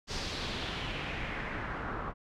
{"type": "noise with low-pass filter sweep", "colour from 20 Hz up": "pink", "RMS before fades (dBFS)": -37, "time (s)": [0.07, 2.14], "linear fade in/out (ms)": 50, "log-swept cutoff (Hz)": [5300, 1200], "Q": 2.2, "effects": []}